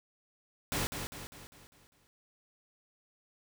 pink noise with echo, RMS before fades -33 dBFS, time 0.72-0.87 s, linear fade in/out 0 ms, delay 200 ms, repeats 6, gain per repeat -6 dB, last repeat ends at 2.07 s, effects none

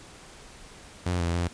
sawtooth tone with pitch steps, 89 / 85 / 86.8 Hz, F2 / F2 / F2, +33 / -46 / -10 cents, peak -21 dBFS, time 1.06-1.48 s, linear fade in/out 5 ms, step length 140 ms, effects pink hiss -48 dBFS RMS until 1.53 s + resampled to 22050 Hz

